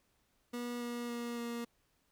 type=tone with pitch steps; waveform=30% pulse; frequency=241.5 / 239.6 / 237.6 / 235.7 Hz; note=B3 / A#3 / A#3 / A#3; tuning=-39 / +48 / +33 / +19 cents; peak=-35 dBFS; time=0.53-1.65 s; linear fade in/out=10 ms; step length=280 ms; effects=pink hiss -75 dBFS RMS until 2.11 s